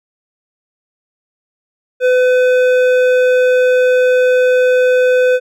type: tone with hard clipping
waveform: sine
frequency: 504 Hz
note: B4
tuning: 35 cents sharp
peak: -10 dBFS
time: 2-5.4 s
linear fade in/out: 50 ms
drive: 10 dB
effects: none